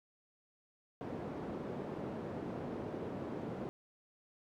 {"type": "band-pass noise", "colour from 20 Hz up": "white", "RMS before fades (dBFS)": -42, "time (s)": [1.01, 3.69], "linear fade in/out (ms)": 0, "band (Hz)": [130, 420], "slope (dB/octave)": 12, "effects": []}